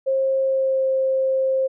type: tone with pitch glide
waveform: sine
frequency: 534 to 529.1 Hz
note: C5 to C5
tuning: +35 to +19 cents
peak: -17 dBFS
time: 0.06-1.68 s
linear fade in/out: 20 ms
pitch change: -16 cents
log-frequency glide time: 0.42-0.86 s
effects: none